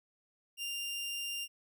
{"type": "tone", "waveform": "sawtooth", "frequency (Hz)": 2794, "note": "F7", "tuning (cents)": 0, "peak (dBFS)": -33, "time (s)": [0.57, 1.48], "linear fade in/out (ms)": 50, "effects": []}